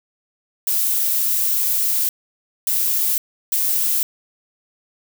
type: noise bursts at uneven times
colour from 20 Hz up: violet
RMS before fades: -19 dBFS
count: 3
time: 0.67-2.09 / 2.67-3.18 / 3.52-4.03 s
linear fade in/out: 2 ms
effects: none